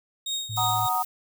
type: tone with tremolo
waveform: 30% pulse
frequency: 3729 Hz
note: A#7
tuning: in tune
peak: -23 dBFS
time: 0.26-0.89 s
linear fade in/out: 5 ms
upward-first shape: triangle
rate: 3.2 Hz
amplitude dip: 80%
type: tone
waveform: sine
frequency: 110 Hz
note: A2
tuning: in tune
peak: -31 dBFS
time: 0.49-0.87 s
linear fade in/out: 10 ms
type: noise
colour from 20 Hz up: violet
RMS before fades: -34 dBFS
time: 0.56-1.05 s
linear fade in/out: 5 ms
type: chord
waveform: sine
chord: D# minor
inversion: first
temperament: equal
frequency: 740 / 932.3 / 1244.5 Hz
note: F#5 / A#5 / D#6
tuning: 0 / 0 / 0 cents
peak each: -27 dBFS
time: 0.57-1.03 s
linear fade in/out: 10 ms
effects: none